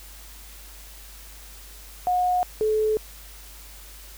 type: tone pair in turn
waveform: sine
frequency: 724 / 432 Hz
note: F#5 / A4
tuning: -38 / -32 cents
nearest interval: major sixth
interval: 894 cents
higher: first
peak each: -19 / -19 dBFS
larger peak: neither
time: 2.07-2.43 / 2.61-2.97 s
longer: neither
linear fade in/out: 0 ms
effects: added 50 Hz sine -44 dBFS peak until 4.17 s + white hiss -46 dBFS RMS until 4.17 s